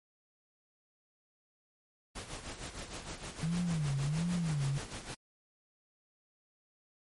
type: noise with tremolo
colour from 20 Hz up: pink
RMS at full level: -41 dBFS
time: 2.15-5.15 s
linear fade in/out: 10 ms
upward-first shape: sine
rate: 6.5 Hz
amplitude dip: 65%
type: tone with vibrato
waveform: sine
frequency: 155.56 Hz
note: D#3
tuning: in tune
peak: -30 dBFS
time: 3.43-4.78 s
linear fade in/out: 0 ms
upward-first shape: sine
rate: 1.4 Hz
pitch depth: 220 cents each way
effects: MP3 48 kbps